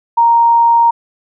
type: tone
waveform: sine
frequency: 932.3 Hz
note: A#5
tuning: in tune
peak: -6 dBFS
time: 0.17-0.91 s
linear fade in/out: 10 ms
effects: none